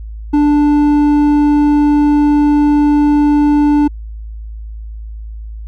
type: tone with hard clipping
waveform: sine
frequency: 293.7 Hz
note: D4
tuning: in tune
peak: -9 dBFS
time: 0.33-3.88 s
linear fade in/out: 10 ms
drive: 6 dB
effects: added 54 Hz sine -24 dBFS peak until 5.67 s